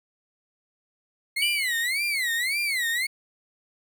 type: tone with vibrato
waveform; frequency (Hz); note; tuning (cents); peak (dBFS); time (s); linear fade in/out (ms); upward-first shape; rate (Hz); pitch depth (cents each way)
35% pulse; 2093; C7; 0; -22; 1.36-3.07; 10; sine; 1.8; 230
type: tone with exponential decay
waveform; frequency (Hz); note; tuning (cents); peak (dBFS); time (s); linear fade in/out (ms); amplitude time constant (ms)
square; 2957; F#7; -2; -21; 1.42-1.88; 5; 100
effects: none